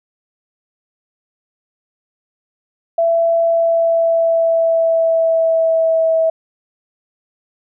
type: tone with pitch glide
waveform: sine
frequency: 668 to 649 Hz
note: E5 to E5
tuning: +23 to -27 cents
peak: -11 dBFS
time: 2.98-6.3 s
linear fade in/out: 5 ms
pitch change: -50 cents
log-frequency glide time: 3.43-6.17 s
effects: none